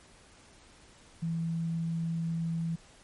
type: tone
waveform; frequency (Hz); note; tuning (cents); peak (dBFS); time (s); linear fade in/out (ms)
sine; 165.4; E3; +6; -29; 1.22-2.76; 10
effects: pink hiss -57 dBFS RMS until 3.03 s + MP3 48 kbps